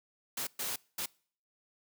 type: noise bursts at uneven times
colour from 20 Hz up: white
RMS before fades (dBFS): -36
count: 3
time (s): 0.37-0.47 / 0.59-0.76 / 0.98-1.06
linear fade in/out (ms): 5
effects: noise-tail reverb RT60 0.5 s tail -25 dB re dry + high-pass 100 Hz 12 dB/octave